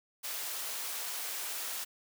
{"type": "high-pass noise", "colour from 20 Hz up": "white", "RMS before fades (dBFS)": -38, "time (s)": [0.23, 1.85], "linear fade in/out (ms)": 20, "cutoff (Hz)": 520, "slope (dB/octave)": 12, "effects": []}